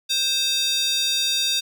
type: tone with high-pass filter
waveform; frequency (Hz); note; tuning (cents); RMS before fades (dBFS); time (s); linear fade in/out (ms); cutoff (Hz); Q
square; 525; C5; +6; -22; 0.09-1.61; 20; 3900; 3.5
effects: none